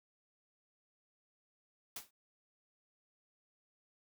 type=noise with exponential decay; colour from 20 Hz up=white; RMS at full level=-39 dBFS; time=1.96-2.11 s; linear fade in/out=5 ms; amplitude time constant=31 ms; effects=none